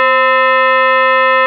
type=tone with frequency modulation; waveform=sine; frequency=250.8 Hz; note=B3; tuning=27 cents sharp; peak=-7 dBFS; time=0-1.46 s; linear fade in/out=0 ms; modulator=777 Hz; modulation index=2.5; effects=none